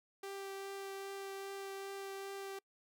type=tone with vibrato; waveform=sawtooth; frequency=392 Hz; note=G4; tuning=in tune; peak=-39 dBFS; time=0.23-2.59 s; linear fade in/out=5 ms; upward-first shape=triangle; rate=2.5 Hz; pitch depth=10 cents each way; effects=noise-tail reverb RT60 0.1 s tail -26 dB re dry